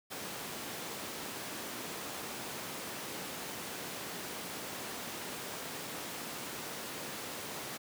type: high-pass noise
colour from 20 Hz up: pink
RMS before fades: -42 dBFS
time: 0.1-7.78 s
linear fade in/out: 20 ms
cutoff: 200 Hz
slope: 12 dB/octave
effects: none